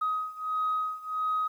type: beating tone pair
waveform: sine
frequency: 1259 / 1260.5 Hz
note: D#6 / D#6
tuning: +20 / +22 cents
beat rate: 1.5 Hz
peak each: -29 / -31 dBFS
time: 0.01-1.48 s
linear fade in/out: 10 ms
effects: tanh soft clip ceiling -21 dBFS + 10-bit